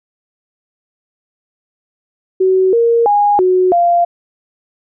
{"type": "tone with pitch steps", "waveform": "sine", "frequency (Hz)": [376, 465.8, 822, 368.3, 693], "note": ["F#4", "A#4", "G#5", "F#4", "F5"], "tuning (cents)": [28, -1, -18, -8, -14], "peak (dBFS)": -8, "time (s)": [2.4, 4.05], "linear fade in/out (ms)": 10, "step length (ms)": 330, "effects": []}